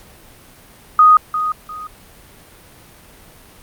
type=tone with echo; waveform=sine; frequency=1244.5 Hz; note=D#6; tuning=in tune; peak=-5 dBFS; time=0.99-1.17 s; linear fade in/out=2 ms; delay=350 ms; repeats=2; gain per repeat=-11 dB; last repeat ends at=1.87 s; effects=pink hiss -44 dBFS RMS until 3.62 s + Opus 48 kbps